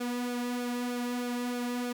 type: tone with flanger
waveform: sawtooth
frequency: 244.2 Hz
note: B3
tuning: 19 cents flat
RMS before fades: -33 dBFS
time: 0-1.93 s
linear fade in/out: 10 ms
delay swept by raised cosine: 1 to 2.8 ms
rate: 3.2 Hz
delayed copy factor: -0.55
effects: none